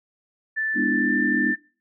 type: tone with pitch glide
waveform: sine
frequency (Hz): 1760 to 1779.4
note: A6 to A6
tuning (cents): 0 to +19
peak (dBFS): -22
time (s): 0.56-1.56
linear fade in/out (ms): 20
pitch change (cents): +19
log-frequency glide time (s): 0.88-1.15
type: chord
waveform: sine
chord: E dominant seventh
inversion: first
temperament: just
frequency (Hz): 206 / 247.2 / 296.7 / 329.6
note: G#3 / B3 / D4 / E4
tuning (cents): -14 / +2 / +18 / 0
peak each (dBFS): -28 / -25 / -25 / -29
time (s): 0.74-1.55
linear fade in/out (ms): 50
effects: noise-tail reverb RT60 0.4 s tail -25 dB re dry